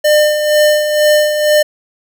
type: tone with tremolo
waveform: square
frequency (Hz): 602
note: D5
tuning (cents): +43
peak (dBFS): -7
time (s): 0.04-1.63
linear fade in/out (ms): 10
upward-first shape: sine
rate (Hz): 2.1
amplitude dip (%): 55
effects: none